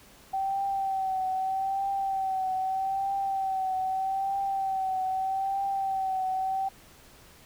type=tone with vibrato; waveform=sine; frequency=770 Hz; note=G5; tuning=31 cents flat; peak=-26 dBFS; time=0.33-6.69 s; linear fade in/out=10 ms; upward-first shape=triangle; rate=0.8 Hz; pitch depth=43 cents each way; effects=pink hiss -54 dBFS RMS until 7.45 s